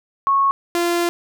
sine / sawtooth tone pair in turn, 1100 / 345.1 Hz, C#6 / F4, -14 / -21 cents, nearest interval octave + minor sixth, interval 2007 cents, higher first, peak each -13 / -13 dBFS, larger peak neither, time 0.27-0.51 / 0.75-1.09 s, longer second, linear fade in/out 0 ms, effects none

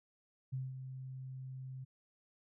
sine tone with ADSR envelope, 130.81 Hz, C3, in tune, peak -35 dBFS, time 0.52-1.85 s, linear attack 17 ms, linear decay 190 ms, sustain -8 dB, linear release 16 ms, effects none

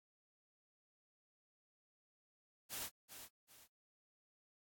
white noise with echo, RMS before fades -44 dBFS, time 2.69-2.9 s, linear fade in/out 50 ms, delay 390 ms, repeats 2, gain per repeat -9 dB, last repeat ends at 3.68 s, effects AAC 64 kbps

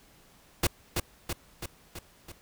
pink noise with echo, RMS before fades -24 dBFS, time 0.63-0.67 s, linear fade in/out 5 ms, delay 330 ms, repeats 5, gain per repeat -4 dB, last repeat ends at 2.32 s, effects pink hiss -59 dBFS RMS until 2.41 s

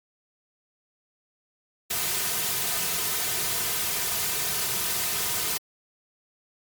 white noise with comb filter, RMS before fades -27 dBFS, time 1.9-5.58 s, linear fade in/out 10 ms, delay 3.6 ms, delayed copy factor -0.65, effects MP3 96 kbps

